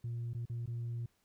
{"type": "tone with dropouts", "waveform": "sine", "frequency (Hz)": 118, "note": "A#2", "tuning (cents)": 22, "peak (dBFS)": -34, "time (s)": [0.04, 1.06], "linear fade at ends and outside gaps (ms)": 5, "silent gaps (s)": [[0.334, 0.347], [0.455, 0.497], [0.66, 0.675]], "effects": ["tanh soft clip ceiling -34 dBFS", "pink hiss -75 dBFS RMS until 1.24 s"]}